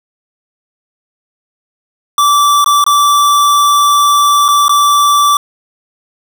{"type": "tone with dropouts", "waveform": "square", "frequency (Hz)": 1163, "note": "D6", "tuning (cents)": -17, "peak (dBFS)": -7, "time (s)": [2.18, 5.37], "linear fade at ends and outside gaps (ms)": 2, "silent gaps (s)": [[2.644, 2.66], [2.841, 2.864], [4.482, 4.486], [4.682, 4.693]], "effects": []}